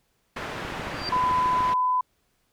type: low-pass noise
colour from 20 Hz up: white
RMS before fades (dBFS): -34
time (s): 0.36-1.74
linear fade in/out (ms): 5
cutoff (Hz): 1700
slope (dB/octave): 12
type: click train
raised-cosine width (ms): 3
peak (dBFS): -23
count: 14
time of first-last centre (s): 0.65-1.606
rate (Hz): 13.6
type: tone with exponential growth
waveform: sine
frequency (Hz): 4699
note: D8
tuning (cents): 0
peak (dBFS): -25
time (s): 0.88-1.09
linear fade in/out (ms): 1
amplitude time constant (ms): 45
type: tone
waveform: sine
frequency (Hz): 1005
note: B5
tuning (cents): +30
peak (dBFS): -20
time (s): 1.12-2.01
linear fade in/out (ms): 5
effects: pink hiss -70 dBFS RMS until 2.52 s